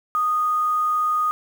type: tone with quantisation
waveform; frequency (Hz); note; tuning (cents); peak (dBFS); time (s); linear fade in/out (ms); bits
sine; 1237; D#6; -10; -18; 0.15-1.31; 0; 7
effects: none